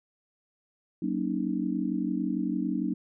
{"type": "chord", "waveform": "sine", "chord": "D# minor seventh", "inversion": "first", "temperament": "just", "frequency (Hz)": [186.68, 233.3, 280, 311.1], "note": ["F#3", "A#3", "C#4", "D#4"], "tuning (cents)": [16, 2, 18, 0], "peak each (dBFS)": -32, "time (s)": [1.02, 2.94], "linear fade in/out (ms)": 5, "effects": []}